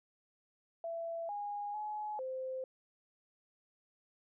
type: tone with pitch steps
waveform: sine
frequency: 668 / 821 / 846 / 520 Hz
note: E5 / G#5 / G#5 / C5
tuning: +23 / -20 / +32 / -11 cents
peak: -37 dBFS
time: 0.84-2.64 s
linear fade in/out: 2 ms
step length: 450 ms
effects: none